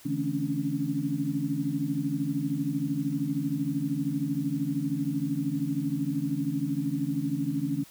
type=tone cluster; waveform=sine; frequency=142.3 / 162.2 / 218.9 / 271.9 / 284.8 Hz; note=C#3 / E3 / A3 / C#4 / C#4; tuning=+46 / -28 / -9 / -33 / +47 cents; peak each=-34 / -34 / -38 / -32 / -30 dBFS; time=0.05-7.84 s; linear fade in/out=10 ms; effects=white hiss -53 dBFS RMS until 7.9 s